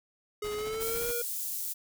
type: tone with pitch glide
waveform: square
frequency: 419.2 to 476 Hz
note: G#4 to A#4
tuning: +16 to +36 cents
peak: -33 dBFS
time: 0.42-1.22 s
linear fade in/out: 5 ms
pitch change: +220 cents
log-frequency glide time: 0.55-1.08 s
type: noise with tremolo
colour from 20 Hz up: pink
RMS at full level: -43 dBFS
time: 0.44-1.12 s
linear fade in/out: 5 ms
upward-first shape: square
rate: 14 Hz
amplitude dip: 40%
type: high-pass noise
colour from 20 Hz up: white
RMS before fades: -35 dBFS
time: 0.8-1.74 s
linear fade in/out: 20 ms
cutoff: 7400 Hz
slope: 12 dB/octave
effects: none